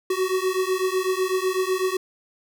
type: beating tone pair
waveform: square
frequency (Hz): 370 / 378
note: F#4 / F#4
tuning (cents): 0 / +37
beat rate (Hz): 8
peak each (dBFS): -25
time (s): 0.1-1.97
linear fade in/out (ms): 5
effects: none